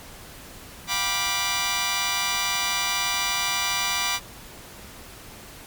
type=chord; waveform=10% pulse; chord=G dominant seventh; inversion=third; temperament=just; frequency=705.6 / 784 / 980 / 1176 Hz; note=F5 / G5 / B5 / D6; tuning=+18 / 0 / -14 / +2 cents; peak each=-25 / -25 / -19 / -19 dBFS; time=0.87-4.2 s; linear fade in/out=50 ms; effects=pink hiss -43 dBFS RMS until 5.66 s + MP3 96 kbps